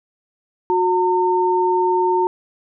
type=tone pair together; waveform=sine; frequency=363.9 / 910 Hz; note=F#4 / A#5; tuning=-29 / -42 cents; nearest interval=octave + major third; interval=1587 cents; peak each=-17 dBFS; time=0.7-2.27 s; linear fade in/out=0 ms; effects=none